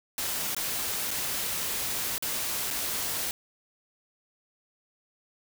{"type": "noise with dropouts", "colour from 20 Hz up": "white", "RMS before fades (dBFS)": -31, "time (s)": [0.18, 3.31], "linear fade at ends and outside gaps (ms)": 1, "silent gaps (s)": [[0.548, 0.565], [1.107, 1.112], [2.181, 2.224], [2.705, 2.709]], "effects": []}